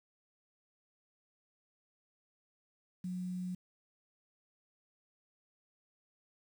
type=tone with quantisation; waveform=sine; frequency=181.7 Hz; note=F#3; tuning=31 cents flat; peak=-36 dBFS; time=3.04-3.55 s; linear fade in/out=5 ms; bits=10; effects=none